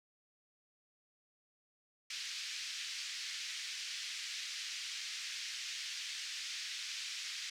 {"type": "band-pass noise", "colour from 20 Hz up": "white", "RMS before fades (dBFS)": -43, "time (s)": [2.1, 7.5], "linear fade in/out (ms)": 5, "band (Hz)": [1900, 5800], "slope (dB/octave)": 24, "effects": []}